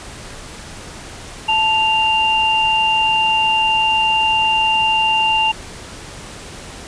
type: tone pair together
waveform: sine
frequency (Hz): 880 / 2788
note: A5 / F7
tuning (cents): 0 / -4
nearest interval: octave + minor sixth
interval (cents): 1996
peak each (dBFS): -16 / -15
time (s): 1.48-5.52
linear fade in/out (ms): 10
effects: pink hiss -34 dBFS RMS until 6.87 s + resampled to 22050 Hz